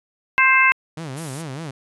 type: harmonic tone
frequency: 526 Hz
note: C5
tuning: 9 cents sharp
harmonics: 2 / 3 / 4 / 5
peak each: -18 / -18 / -16 / -18 dBFS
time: 0.38-0.72 s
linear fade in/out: 0 ms
type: tone with vibrato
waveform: sawtooth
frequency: 146.83 Hz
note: D3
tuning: in tune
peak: -25 dBFS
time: 0.97-1.71 s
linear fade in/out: 5 ms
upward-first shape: sine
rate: 5 Hz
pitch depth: 230 cents each way
type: noise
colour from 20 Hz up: violet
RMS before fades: -31 dBFS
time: 1.16-1.43 s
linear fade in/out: 20 ms
effects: resampled to 24000 Hz